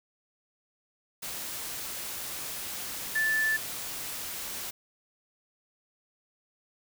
sine tone in noise, 1753 Hz, A6, 7 cents flat, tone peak -24 dBFS, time 3.15-3.57 s, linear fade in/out 10 ms, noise white, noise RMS -37 dBFS, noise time 1.22-4.71 s, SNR +10 dB, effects none

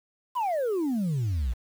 sine exponential sweep, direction down, 1042 to 54.2 Hz, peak -22 dBFS, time 0.35-1.54 s, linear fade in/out 20 ms, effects tanh soft clip ceiling -23 dBFS + 8-bit

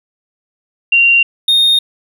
sine / triangle tone pair in turn, 2764 / 3689 Hz, F7 / A#7, -19 / -19 cents, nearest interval perfect fourth, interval 500 cents, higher second, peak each -6 dBFS, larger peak neither, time 0.92-1.23 / 1.48-1.79 s, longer neither, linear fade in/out 5 ms, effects none

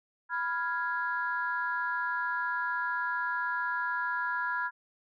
sine chord, F diminished, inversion second, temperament equal, 987.8 / 1396.9 / 1661.2 Hz, Cb6 / F6 / Ab6, 0 / 0 / 0 cents, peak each -33 dBFS, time 0.29-4.71 s, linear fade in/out 50 ms, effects tanh soft clip ceiling -19 dBFS

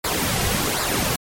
pink noise with flanger, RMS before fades -22 dBFS, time 0.04-1.16 s, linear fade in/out 5 ms, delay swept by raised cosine 0.32 to 3.42 ms, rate 1.3 Hz, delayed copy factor -0.6, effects MP3 64 kbps

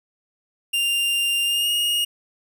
45% pulse tone with pitch glide, 2793 to 2860 Hz, F7 to F7, -1 to +41 cents, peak -19 dBFS, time 0.73-2.05 s, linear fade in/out 10 ms, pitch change +42 cents, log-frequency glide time 1.44-1.71 s, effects none

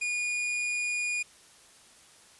45% pulse tone, 2443 Hz, D#7, 32 cents flat, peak -28 dBFS, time 0.01-1.23 s, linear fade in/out 10 ms, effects white hiss -56 dBFS RMS until 2.39 s + resampled to 24000 Hz

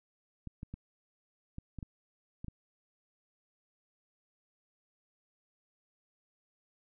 clicks, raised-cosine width 5 ms, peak -29 dBFS, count 8, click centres 0.473 / 0.631 / 0.74 / 1.584 / 1.787 / 1.828 / 2.445 / 2.483 s, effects none

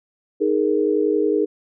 sine chord, D# suspended fourth, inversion none, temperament equal, 311.1 / 415.3 / 466.2 Hz, D#4 / G#4 / A#4, 0 / 0 / 0 cents, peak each -21 / -19 / -22 dBFS, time 0.4-1.46 s, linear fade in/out 20 ms, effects none

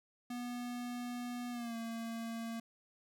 square tone with pitch glide, 243.7 to 228.7 Hz, B3 to A#3, -23 to -33 cents, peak -40 dBFS, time 0.3-2.6 s, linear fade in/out 5 ms, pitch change -110 cents, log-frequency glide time 1.51-1.76 s, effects none

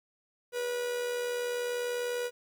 45% pulse tone with amplitude modulation, 486.6 Hz, B4, 26 cents flat, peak -29 dBFS, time 0.52-2.31 s, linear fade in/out 50 ms, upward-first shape sine, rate 80.2 Hz, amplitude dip 40%, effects 11-bit

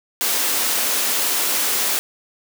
white high-pass noise, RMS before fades -20 dBFS, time 0.21-1.99 s, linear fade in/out 0 ms, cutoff 230 Hz, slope 24 dB/octave, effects none

